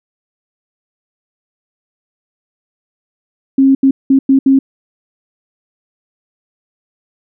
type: tone bursts at uneven times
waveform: sine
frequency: 269.9 Hz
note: C#4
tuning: 46 cents flat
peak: -5 dBFS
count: 5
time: 3.58-3.75 / 3.83-3.91 / 4.1-4.19 / 4.29-4.39 / 4.46-4.59 s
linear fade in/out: 5 ms
effects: none